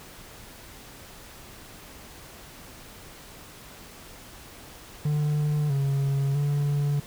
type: tone with pitch steps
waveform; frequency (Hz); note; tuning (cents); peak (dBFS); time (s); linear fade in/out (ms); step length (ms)
triangle; 149.1 / 138.3 / 144.2; D3 / C#3 / D3; +27 / -4 / -31; -20; 5.05-7; 5; 650
effects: pink hiss -46 dBFS RMS until 7.06 s